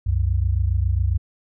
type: tone pair together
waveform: sine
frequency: 65.9 / 93.2 Hz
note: C2 / F#2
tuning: +13 / +13 cents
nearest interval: tritone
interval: 600 cents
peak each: -20 dBFS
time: 0.06-1.18 s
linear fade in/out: 10 ms
effects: none